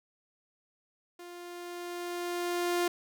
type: tone with level ramp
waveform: sawtooth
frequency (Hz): 350.5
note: F4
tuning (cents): +6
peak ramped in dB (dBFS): -41 to -22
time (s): 1.19-2.88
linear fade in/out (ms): 5
effects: none